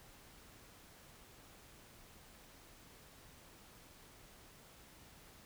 silence, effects pink hiss -60 dBFS RMS until 5.45 s

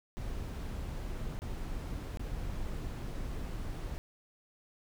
brown noise with dropouts, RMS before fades -38 dBFS, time 0.17-3.98 s, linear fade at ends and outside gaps 0 ms, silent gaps 1.39-1.419 / 2.172-2.195 s, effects none

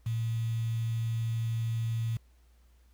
sine tone with quantisation, 114.1 Hz, A#2, 37 cents flat, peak -28 dBFS, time 0.06-2.17 s, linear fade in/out 5 ms, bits 8, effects added 60 Hz sine -58 dBFS peak until 2.93 s + pink hiss -71 dBFS RMS until 2.93 s

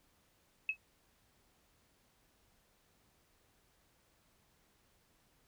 sine tone with exponential decay, 2581 Hz, E7, 37 cents flat, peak -27 dBFS, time 0.69-0.77 s, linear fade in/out 2 ms, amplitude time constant 17 ms, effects pink hiss -72 dBFS RMS until 5.47 s

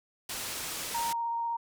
white low-pass noise, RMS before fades -37 dBFS, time 0.29-1.13 s, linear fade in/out 5 ms, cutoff 11000 Hz, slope 12 dB/octave
sine tone with vibrato, 931 Hz, A#5, 2 cents flat, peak -29 dBFS, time 0.94-1.57 s, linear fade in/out 10 ms, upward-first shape sine, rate 16 Hz, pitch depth 10 cents each way
effects none

